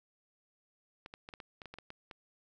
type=clicks; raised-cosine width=0.3 ms; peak=-30 dBFS; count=11; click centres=1.061 / 1.139 / 1.289 / 1.338 / 1.402 / 1.618 / 1.657 / 1.74 / 1.786 / 1.904 / 2.112 s; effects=none